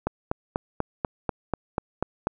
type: click train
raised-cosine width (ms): 1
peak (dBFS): -10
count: 10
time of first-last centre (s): 0.07-2.27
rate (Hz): 4.09
effects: none